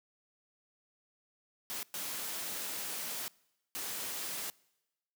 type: noise bursts at uneven times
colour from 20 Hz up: white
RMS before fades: -39 dBFS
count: 3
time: 1.7-1.83 / 1.94-3.28 / 3.75-4.5 s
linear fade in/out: 0 ms
effects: noise-tail reverb RT60 1.0 s tail -25 dB re dry + high-pass 150 Hz 12 dB/octave